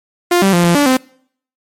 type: tone with pitch steps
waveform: sawtooth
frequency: 351.3 / 194.6 / 173.8 / 172.1 / 288.9 / 258.6 Hz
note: F4 / G3 / F3 / F3 / D4 / C4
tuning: +10 / -12 / -8 / -25 / -28 / -20 cents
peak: -5 dBFS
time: 0.31-0.97 s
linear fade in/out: 5 ms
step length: 110 ms
effects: noise-tail reverb RT60 0.6 s tail -24 dB re dry + MP3 64 kbps